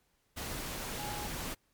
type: tone in noise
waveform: sine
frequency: 830.6 Hz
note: G#5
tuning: in tune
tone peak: -41 dBFS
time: 0.98-1.28 s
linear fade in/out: 20 ms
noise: pink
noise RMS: -39 dBFS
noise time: 0.36-1.55 s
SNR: -5 dB
effects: pink hiss -74 dBFS RMS until 1.73 s + MP3 96 kbps